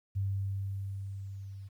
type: tone with level ramp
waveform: sine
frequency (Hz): 98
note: G2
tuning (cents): 0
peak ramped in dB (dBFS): -28 to -42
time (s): 0.15-1.69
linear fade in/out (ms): 20
effects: 11-bit